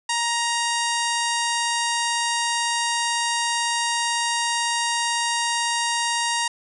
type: harmonic tone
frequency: 938 Hz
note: A#5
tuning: 11 cents sharp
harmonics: 1 / 2 / 3 / 4 / 5 / 6 / 7 / 8 / 9 / 10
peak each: -25 / -28 / -30 / -31 / -32 / -33 / -33 / -34 / -35 / -35 dBFS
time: 0.09-6.48 s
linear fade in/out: 5 ms
effects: none